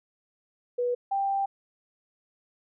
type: tone pair in turn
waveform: sine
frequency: 488.6 / 788 Hz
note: B4 / G5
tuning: -19 / +9 cents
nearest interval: minor sixth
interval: 828 cents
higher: second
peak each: -24 / -24 dBFS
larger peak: neither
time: 0.78-0.95 / 1.11-1.46 s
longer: second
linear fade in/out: 10 ms
effects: none